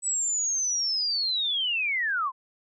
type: linear sweep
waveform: sine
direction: down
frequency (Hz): 7990 to 987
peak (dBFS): -24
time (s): 0.02-2.32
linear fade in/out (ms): 50
effects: none